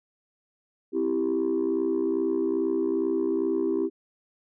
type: chord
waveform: sine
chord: C major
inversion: none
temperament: equal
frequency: 261.6 / 329.6 / 392 Hz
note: C4 / E4 / G4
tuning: 0 / 0 / 0 cents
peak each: -29 / -25 / -25 dBFS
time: 0.92-3.9 s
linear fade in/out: 50 ms
effects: tanh soft clip ceiling -18 dBFS